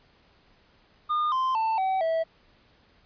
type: tone with pitch steps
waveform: triangle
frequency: 1216 / 1040.4 / 890.2 / 761.6 / 651.6 Hz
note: D#6 / C6 / A5 / F#5 / E5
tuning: -40 / -10 / +20 / +50 / -20 cents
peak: -21 dBFS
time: 1.09-2.24 s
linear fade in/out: 20 ms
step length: 230 ms
effects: pink hiss -61 dBFS RMS until 3.05 s + resampled to 11025 Hz